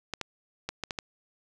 clicks, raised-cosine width 0.2 ms, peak -15 dBFS, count 6, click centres 0.137 / 0.213 / 0.69 / 0.837 / 0.908 / 0.988 s, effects none

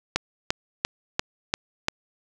click train, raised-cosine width 0.2 ms, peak -4 dBFS, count 6, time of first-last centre 0.16-1.884 s, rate 2.9 Hz, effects none

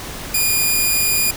5% pulse tone, 2436 Hz, D#7, 37 cents flat, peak -5 dBFS, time 0.34-1.31 s, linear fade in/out 5 ms, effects pink hiss -30 dBFS RMS until 1.36 s

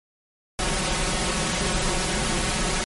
pink noise with comb filter, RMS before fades -24 dBFS, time 0.59-2.84 s, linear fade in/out 0 ms, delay 5.4 ms, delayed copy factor +0.85, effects MP3 48 kbps

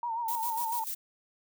sine tone with vibrato, 926 Hz, A#5, 12 cents flat, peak -30 dBFS, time 0.03-0.84 s, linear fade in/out 2 ms, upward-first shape triangle, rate 7.3 Hz, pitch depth 82 cents each way
violet noise with tremolo, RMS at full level -35 dBFS, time 0.28-0.95 s, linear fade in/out 5 ms, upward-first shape square, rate 6.8 Hz, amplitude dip 60%
effects none

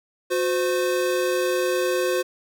square tone pair together, 363.2 / 514.5 Hz, F#4 / C5, -32 / -29 cents, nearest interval tritone, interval 603 cents, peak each -24 / -24 dBFS, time 0.3-2.23 s, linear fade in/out 20 ms, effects none

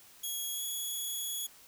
5% pulse tone with pitch glide, 3322 to 3366 Hz, G#7 to G#7, 0 to +23 cents, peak -27 dBFS, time 0.23-1.47 s, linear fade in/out 10 ms, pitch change +23 cents, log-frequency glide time 0.52-0.62 s, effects white hiss -57 dBFS RMS until 1.67 s

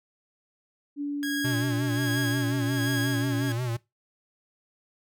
sine tone with pitch glide, 287.9 to 281.2 Hz, D4 to C#4, -34 to +25 cents, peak -27 dBFS, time 0.96-3.54 s, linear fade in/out 50 ms, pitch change -41 cents, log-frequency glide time 1.95-2.65 s
sawtooth tone with tremolo, 1645 Hz, G#6, 17 cents flat, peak -25 dBFS, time 1.23-3.52 s, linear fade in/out 0 ms, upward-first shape sine, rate 1.3 Hz, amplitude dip 65%
square tone with vibrato, 120.9 Hz, B2, 36 cents flat, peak -28 dBFS, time 1.44-3.77 s, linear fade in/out 10 ms, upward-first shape sine, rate 5.6 Hz, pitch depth 90 cents each way
effects noise-tail reverb RT60 0.2 s tail -20 dB re dry

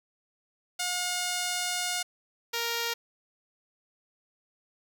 5% pulse tone pair in turn, 718 / 466.7 Hz, F5 / A#4, +48 / +2 cents, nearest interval perfect fifth, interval 746 cents, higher first, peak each -17 / -17 dBFS, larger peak neither, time 0.79-2.03 / 2.53-2.94 s, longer first, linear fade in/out 10 ms, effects none

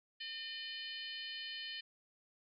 harmonic tone, 606 Hz, D#5, 46 cents flat, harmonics 3 / 4 / 5 / 6 / 7 / 8, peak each -49 / -52 / -45 / -56 / -49 / -55 dBFS, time 0.2-1.81 s, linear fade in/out 10 ms, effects none

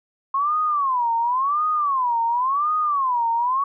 sine tone with vibrato, 1069 Hz, C6, 37 cents sharp, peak -18 dBFS, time 0.34-3.64 s, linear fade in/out 5 ms, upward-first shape sine, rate 0.93 Hz, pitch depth 260 cents each way, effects none

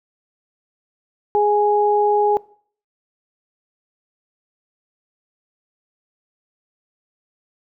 sine tone pair together, 415.3 / 830.6 Hz, G#4 / G#5, 0 / 0 cents, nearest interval octave, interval 1200 cents, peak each -16 dBFS, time 1.35-2.37 s, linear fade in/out 0 ms, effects noise-tail reverb RT60 0.5 s tail -21 dB re dry

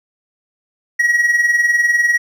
triangle tone with tremolo, 1908 Hz, A#6, 40 cents sharp, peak -7 dBFS, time 0.99-2.18 s, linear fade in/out 10 ms, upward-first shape sine, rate 20 Hz, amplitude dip 60%, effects none

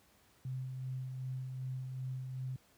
sine tone with tremolo, 129.6 Hz, C3, 16 cents flat, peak -36 dBFS, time 0.45-2.56 s, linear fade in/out 2 ms, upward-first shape sine, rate 2.6 Hz, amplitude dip 35%, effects pink hiss -67 dBFS RMS until 2.77 s + high-pass 60 Hz 12 dB/octave

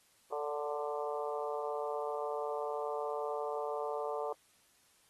harmonic tone with a mistuned harmonic, 147.9 Hz, D3, 13 cents sharp, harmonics 3 / 4 / 5 / 6 / 7 / 8, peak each -38 / -40 / -42 / -44 / -45 / -46 dBFS, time 0.32-4.33 s, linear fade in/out 5 ms, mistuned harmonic 4, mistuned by -22 cents, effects white hiss -68 dBFS RMS until 5.09 s + AAC 32 kbps

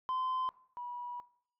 sine tone pair in turn, 1030 / 972.2 Hz, C6 / B5, -28 / -28 cents, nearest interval minor second, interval 100 cents, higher first, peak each -29 / -39 dBFS, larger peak first, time 0.09-0.49 / 0.77-1.2 s, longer second, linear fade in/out 0 ms, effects noise-tail reverb RT60 0.6 s tail -19 dB re dry + tanh soft clip ceiling -30 dBFS

